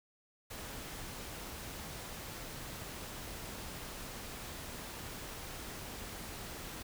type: noise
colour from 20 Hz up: pink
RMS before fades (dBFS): -45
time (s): 0.5-6.83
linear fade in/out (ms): 10
effects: none